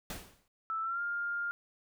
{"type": "noise with exponential decay", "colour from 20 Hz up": "pink", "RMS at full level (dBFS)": -38, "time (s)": [0.1, 0.48], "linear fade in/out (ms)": 2, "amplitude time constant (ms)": 82}
{"type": "tone with pitch glide", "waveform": "sine", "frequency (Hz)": [1318.5, 1405], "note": ["E6", "F6"], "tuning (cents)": [0, 10], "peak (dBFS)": -32, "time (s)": [0.7, 1.51], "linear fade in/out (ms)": 0, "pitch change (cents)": 110, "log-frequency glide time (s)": [0.82, 1.01]}
{"effects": []}